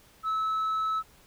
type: tone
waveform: sine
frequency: 1300 Hz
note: E6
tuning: 24 cents flat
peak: -23 dBFS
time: 0.23-1.03 s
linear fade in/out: 50 ms
effects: tanh soft clip ceiling -25 dBFS + pink hiss -58 dBFS RMS until 1.26 s